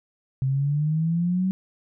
sine exponential sweep, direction up, 130.81 to 190.7 Hz, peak -20 dBFS, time 0.42-1.51 s, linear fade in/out 0 ms, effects none

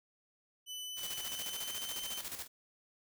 sawtooth tone with pitch glide, 2999 to 3076 Hz, F#7 to G7, +23 to -33 cents, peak -38 dBFS, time 0.66-2.23 s, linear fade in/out 50 ms, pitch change +44 cents, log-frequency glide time 0.98-1.8 s
white noise with tremolo, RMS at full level -41 dBFS, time 0.96-2.48 s, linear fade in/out 50 ms, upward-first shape square, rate 14 Hz, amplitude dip 60%
effects none

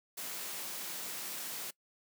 white high-pass noise, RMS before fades -41 dBFS, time 0.17-1.71 s, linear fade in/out 10 ms, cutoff 140 Hz, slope 48 dB/octave, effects noise-tail reverb RT60 0.1 s tail -22 dB re dry

